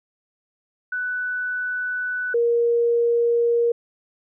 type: tone pair in turn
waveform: sine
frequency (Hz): 1490 / 470.7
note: F#6 / A#4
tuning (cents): +12 / +17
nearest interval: octave + minor sixth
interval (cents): 1995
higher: first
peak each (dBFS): -23 / -16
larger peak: second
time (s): 0.92-2.34 / 2.34-3.72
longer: first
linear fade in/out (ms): 5
effects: none